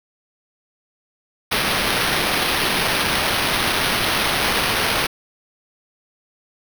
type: noise with sample-and-hold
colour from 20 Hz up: white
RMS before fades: -20 dBFS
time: 1.51-5.07 s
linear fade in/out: 10 ms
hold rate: 7350 Hz
effects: none